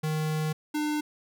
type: tone pair in turn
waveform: square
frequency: 155.3 / 300.4 Hz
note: D#3 / D4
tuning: -3 / +39 cents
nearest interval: major seventh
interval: 1142 cents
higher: second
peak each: -27 dBFS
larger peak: neither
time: 0.03-0.53 / 0.74-1.01 s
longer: first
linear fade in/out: 10 ms
effects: none